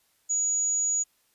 sine tone, 6820 Hz, G#8, 45 cents sharp, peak -23 dBFS, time 0.29-1.04 s, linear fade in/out 20 ms, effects white hiss -68 dBFS RMS until 1.34 s + resampled to 32000 Hz

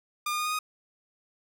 sawtooth tone with pitch steps, 1207 / 1216.8 / 1226.7 / 1236.6 / 1246.7 Hz, D6 / D#6 / D#6 / D#6 / D#6, +47 / -39 / -25 / -11 / +3 cents, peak -24 dBFS, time 0.26-0.59 s, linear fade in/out 5 ms, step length 66 ms, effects none

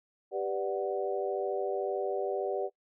sine chord, G major seventh, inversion none, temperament equal, 392 / 493.9 / 587.3 / 740 Hz, G4 / B4 / D5 / F#5, 0 / 0 / 0 / 0 cents, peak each -33 / -36 / -35 / -37 dBFS, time 0.31-2.7 s, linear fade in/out 50 ms, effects noise-tail reverb RT60 0.1 s tail -22 dB re dry

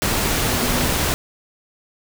sine tone in noise, 243.8 Hz, B3, 22 cents flat, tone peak -28 dBFS, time 0.47-0.89 s, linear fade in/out 0 ms, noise pink, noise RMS -20 dBFS, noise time 0.02-1.14 s, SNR -11 dB, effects none

